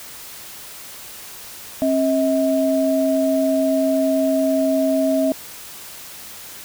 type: tone pair together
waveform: sine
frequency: 268.8 / 640.1 Hz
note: C4 / D#5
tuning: +47 / +49 cents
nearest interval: octave + minor third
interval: 1502 cents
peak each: -18 / -18 dBFS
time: 1.82-5.32 s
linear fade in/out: 0 ms
effects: white hiss -37 dBFS RMS until 6.64 s